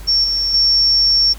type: tone with level steps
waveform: sine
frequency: 5470 Hz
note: F8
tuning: 37 cents flat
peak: -11 / -15 / -10 dBFS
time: 0.07-1.34 s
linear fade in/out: 20 ms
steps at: 0.24 / 0.54 s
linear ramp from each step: 2 ms
effects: added 50 Hz sine -30 dBFS peak until 1.38 s + pink hiss -40 dBFS RMS until 1.38 s